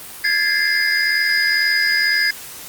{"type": "tone cluster", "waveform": "sine", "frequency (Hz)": [1641, 1723, 2086, 4947], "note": ["G#6", "A6", "C7", "D#8"], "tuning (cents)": [-21, -37, -6, -11], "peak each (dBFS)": -20, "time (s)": [0.24, 2.31], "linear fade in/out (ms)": 5, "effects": ["white hiss -35 dBFS RMS until 2.68 s", "Opus 24 kbps"]}